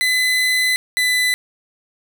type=tone pair in turn; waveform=30% pulse; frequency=2014 / 2000 Hz; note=B6 / B6; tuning=+33 / +21 cents; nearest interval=unison; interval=12 cents; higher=first; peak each=-12 dBFS; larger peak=neither; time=0.01-0.76 / 0.97-1.34 s; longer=first; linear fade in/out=0 ms; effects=none